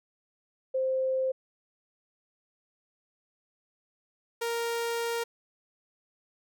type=tone pair in turn; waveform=sine / sawtooth; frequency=523.3 / 466.2 Hz; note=C5 / A#4; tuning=0 / 0 cents; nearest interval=major second; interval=200 cents; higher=first; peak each=-25 dBFS; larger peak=neither; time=0.74-1.32 / 4.41-5.24 s; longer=second; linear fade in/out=10 ms; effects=none